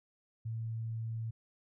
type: tone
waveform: sine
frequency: 113 Hz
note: A2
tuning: 47 cents sharp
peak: -35 dBFS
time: 0.45-1.31 s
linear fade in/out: 10 ms
effects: none